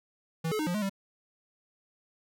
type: tone with pitch steps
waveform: square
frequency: 162.5 / 429.8 / 307.6 / 176.3 / 211.1 / 195.5 Hz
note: E3 / A4 / D#4 / F3 / G#3 / G3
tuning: -24 / -41 / -20 / +17 / +29 / -4 cents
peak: -29 dBFS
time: 0.44-0.896 s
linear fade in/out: 10 ms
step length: 76 ms
effects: none